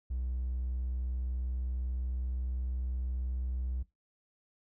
triangle tone with pitch glide, 62.5 to 63.04 Hz, B1 to B1, +21 to +36 cents, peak -29 dBFS, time 0.1-3.83 s, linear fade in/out 10 ms, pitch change +15 cents, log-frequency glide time 0.34-3.62 s, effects noise-tail reverb RT60 0.2 s tail -21 dB re dry + tanh soft clip ceiling -26 dBFS

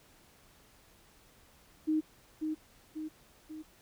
sine tone with echo, 311.1 Hz, D#4, in tune, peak -26 dBFS, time 1.87-2.01 s, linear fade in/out 20 ms, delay 540 ms, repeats 3, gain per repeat -5 dB, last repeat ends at 3.63 s, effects pink hiss -62 dBFS RMS until 3.81 s

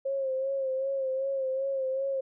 sine tone with vibrato, 535 Hz, C5, 38 cents sharp, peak -27 dBFS, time 0.05-2.21 s, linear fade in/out 10 ms, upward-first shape sine, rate 2.6 Hz, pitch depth 43 cents each way, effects none

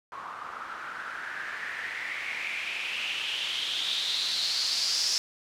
blue noise with low-pass filter sweep, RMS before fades -32 dBFS, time 0.12-5.18 s, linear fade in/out 0 ms, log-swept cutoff 1100 to 5300 Hz, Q 5.2, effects none

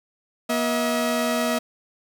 sawtooth tone pair together, 239.6 / 642 Hz, A#3 / E5, +48 / -46 cents, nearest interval octave + perfect fourth, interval 1706 cents, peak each -20 dBFS, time 0.49-1.59 s, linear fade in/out 10 ms, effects none

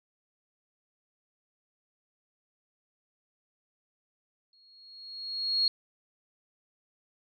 sine tone with exponential growth, 4300 Hz, C8, 47 cents sharp, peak -21 dBFS, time 4.53-5.68 s, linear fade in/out 2 ms, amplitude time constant 250 ms, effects none

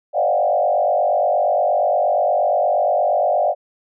sine tone with frequency modulation, 659.3 Hz, E5, in tune, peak -14 dBFS, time 0.13-3.55 s, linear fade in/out 50 ms, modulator 48.5 Hz, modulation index 2.1, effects none

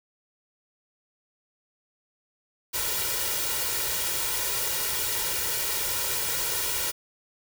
white noise with comb filter, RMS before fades -28 dBFS, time 2.73-6.92 s, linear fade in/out 20 ms, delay 2.1 ms, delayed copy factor +0.75, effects none

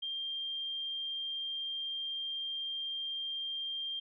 sine tone, 3188 Hz, G7, 28 cents sharp, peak -35 dBFS, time 0.02-4 s, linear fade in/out 10 ms, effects none

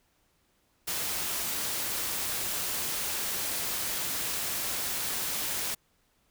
white noise, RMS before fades -32 dBFS, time 0.87-5.75 s, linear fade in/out 10 ms, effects pink hiss -70 dBFS RMS until 6.3 s

